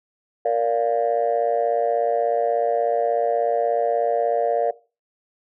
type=chord; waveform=sine; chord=Bb major; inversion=none; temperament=just; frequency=466.2 / 582.7 / 699.2 Hz; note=Bb4 / D5 / F5; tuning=0 / -14 / +2 cents; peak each=-21 dBFS; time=0.45-4.71 s; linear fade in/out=5 ms; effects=noise-tail reverb RT60 0.3 s tail -18 dB re dry + tanh soft clip ceiling -11 dBFS